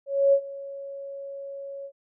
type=tone with ADSR envelope; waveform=sine; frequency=554.4 Hz; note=C#5; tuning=in tune; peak=-14 dBFS; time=0.06-1.92 s; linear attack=270 ms; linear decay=72 ms; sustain=-20 dB; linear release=68 ms; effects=none